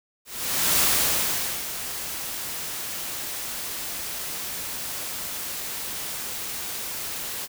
white noise with ADSR envelope, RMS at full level -20 dBFS, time 0.25-7.48 s, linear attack 540 ms, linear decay 840 ms, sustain -12 dB, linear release 40 ms, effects none

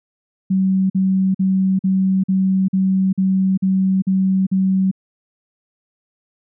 sine tone bursts, 190 Hz, F#3, 46 cents sharp, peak -13 dBFS, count 10, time 0.5-4.914 s, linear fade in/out 10 ms, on 400 ms, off 46 ms, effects none

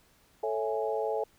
sine chord, A major seventh, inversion none, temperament equal, 440 / 554.4 / 659.3 / 830.6 Hz, A4 / C#5 / E5 / G#5, 0 / 0 / 0 / 0 cents, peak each -31 / -35 / -35 / -35 dBFS, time 0.43-1.24 s, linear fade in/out 5 ms, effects pink hiss -64 dBFS RMS until 1.38 s

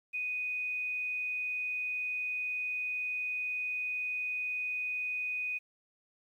sine tone, 2489 Hz, D#7, in tune, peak -32 dBFS, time 0.13-5.59 s, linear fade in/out 20 ms, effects 11-bit

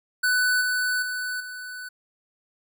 square tone with level steps, 1495 Hz, F#6, 17 cents sharp, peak -20 / -23 / -28 / -35 dBFS, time 0.23-1.89 s, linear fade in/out 10 ms, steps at 0.61 / 1.02 / 1.4 s, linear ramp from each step 5 ms, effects none

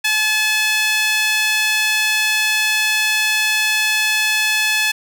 sawtooth tone with high-pass filter, 860 Hz, A5, 40 cents flat, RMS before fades -17 dBFS, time 0.04-4.92 s, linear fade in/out 10 ms, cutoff 2200 Hz, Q 1.9, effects none

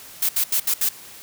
blue noise bursts at uneven times, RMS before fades -20 dBFS, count 5, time 0.22-0.29 / 0.36-0.44 / 0.52-0.6 / 0.67-0.74 / 0.81-0.89 s, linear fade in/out 5 ms, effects white hiss -42 dBFS RMS until 1.22 s

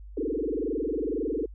sine tone with frequency modulation, 374.7 Hz, F#4, 22 cents sharp, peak -26 dBFS, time 0.17-1.46 s, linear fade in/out 5 ms, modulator 22 Hz, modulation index 4.5, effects added 50 Hz sine -41 dBFS peak until 1.54 s

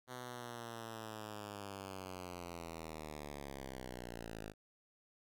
5% pulse linear sweep, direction down, 126.7 to 51.91 Hz, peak -34 dBFS, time 0.07-4.54 s, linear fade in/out 50 ms, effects none

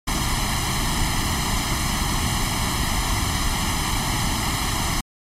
pink noise with comb filter, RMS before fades -22 dBFS, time 0.07-5.01 s, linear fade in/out 10 ms, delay 0.98 ms, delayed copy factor +1, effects low-pass 11000 Hz 12 dB/octave + MP3 64 kbps

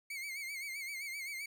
40% pulse tone with vibrato, 2194 Hz, C#7, 18 cents flat, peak -39 dBFS, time 0.1-1.46 s, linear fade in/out 5 ms, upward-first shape sine, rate 7.7 Hz, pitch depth 89 cents each way, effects none

